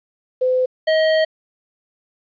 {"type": "tone pair in turn", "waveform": ["sine", "square"], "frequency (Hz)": [510, 632.8], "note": ["C5", "D#5"], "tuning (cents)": [-44, 29], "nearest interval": "major third", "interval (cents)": 373, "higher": "second", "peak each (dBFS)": -14, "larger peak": "neither", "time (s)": [[0.41, 0.66], [0.87, 1.25]], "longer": "second", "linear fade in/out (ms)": 10, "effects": ["resampled to 11025 Hz", "9-bit"]}